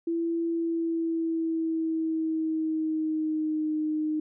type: tone with pitch glide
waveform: sine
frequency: 334.2 to 308.2 Hz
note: E4 to D#4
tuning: +24 to -16 cents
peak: -25 dBFS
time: 0.07-4.2 s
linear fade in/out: 5 ms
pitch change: -140 cents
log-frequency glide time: 0.47-3.74 s
effects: none